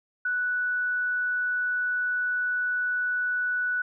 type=tone; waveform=sine; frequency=1480 Hz; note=F#6; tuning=in tune; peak=-24 dBFS; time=0.25-3.82 s; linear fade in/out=5 ms; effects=none